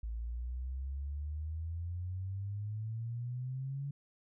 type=exponential sweep; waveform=sine; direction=up; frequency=54.8 to 142.4 Hz; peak=-36 dBFS; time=0.03-3.91 s; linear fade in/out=5 ms; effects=none